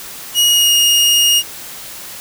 sawtooth tone with pitch glide, 2893 to 2856 Hz, F#7 to F7, -40 to +38 cents, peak -6 dBFS, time 0.34-1.43 s, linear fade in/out 50 ms, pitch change -22 cents, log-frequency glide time 0.45-0.76 s, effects white hiss -31 dBFS RMS until 2.2 s

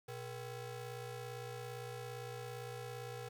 30% pulse ring-modulated tone, 300.4 Hz, D4, 39 cents sharp, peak -38 dBFS, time 0.08-3.29 s, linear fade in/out 10 ms, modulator 179 Hz, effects 13-bit

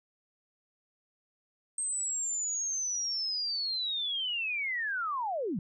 sine linear sweep, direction down, 8372 to 150.4 Hz, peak -30 dBFS, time 1.78-5.59 s, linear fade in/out 2 ms, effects none

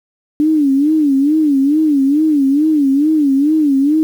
sine tone with vibrato, 291.4 Hz, D4, 13 cents flat, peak -9 dBFS, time 0.4-4.03 s, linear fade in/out 0 ms, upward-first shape sine, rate 2.3 Hz, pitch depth 140 cents each way, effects 7-bit

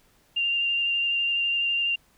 sine tone with vibrato, 2786 Hz, F7, 5 cents flat, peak -22 dBFS, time 0.36-1.96 s, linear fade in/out 10 ms, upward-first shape sine, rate 12 Hz, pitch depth 13 cents each way, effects pink hiss -62 dBFS RMS until 2.17 s

